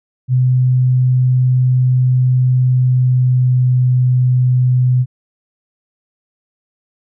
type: tone with pitch glide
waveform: sine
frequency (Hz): 127.2 to 126.18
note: C3 to B2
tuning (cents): -48 to +38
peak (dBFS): -9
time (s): 0.28-5.06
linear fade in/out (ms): 50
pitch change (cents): -14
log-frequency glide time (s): 2.58-3.77
effects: none